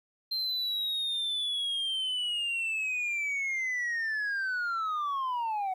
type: linear sweep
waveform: sine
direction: down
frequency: 4157 to 734 Hz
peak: -26 dBFS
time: 0.31-5.74 s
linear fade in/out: 10 ms
effects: tanh soft clip ceiling -28 dBFS + 11-bit